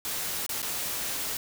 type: noise with dropouts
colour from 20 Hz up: white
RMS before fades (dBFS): -32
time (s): 0.05-1.37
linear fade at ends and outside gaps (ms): 1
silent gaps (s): 0.464-0.492 / 0.619-0.627
effects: none